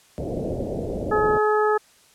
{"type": "low-pass noise", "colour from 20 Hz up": "white", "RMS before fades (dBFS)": -28, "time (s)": [0.18, 1.38], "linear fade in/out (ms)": 0, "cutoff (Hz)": 620, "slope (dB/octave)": 48}
{"type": "harmonic tone", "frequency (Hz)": 425.2, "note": "G#4", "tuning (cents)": 41, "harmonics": [1, 2, 3, 4], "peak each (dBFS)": [-19, -24, -24, -29], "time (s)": [1.11, 1.78], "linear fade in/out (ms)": 10}
{"effects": ["white hiss -55 dBFS RMS until 2.14 s", "low-pass 10000 Hz 12 dB/octave"]}